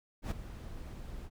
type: noise with ADSR envelope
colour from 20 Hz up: brown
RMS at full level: -31 dBFS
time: 0.22-1.3 s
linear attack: 91 ms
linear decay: 12 ms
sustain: -13 dB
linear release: 50 ms
effects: none